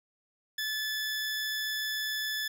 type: tone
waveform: 20% pulse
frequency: 1733 Hz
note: A6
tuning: 27 cents flat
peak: -26 dBFS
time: 0.58-2.48 s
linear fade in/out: 5 ms
effects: none